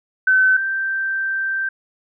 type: tone pair in turn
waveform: sine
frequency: 1525 / 1565.2 Hz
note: G6 / G6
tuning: -48 / -3 cents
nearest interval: unison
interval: 45 cents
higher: second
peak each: -11 / -19 dBFS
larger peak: first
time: 0.27-0.57 / 0.57-1.69 s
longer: second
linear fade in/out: 5 ms
effects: none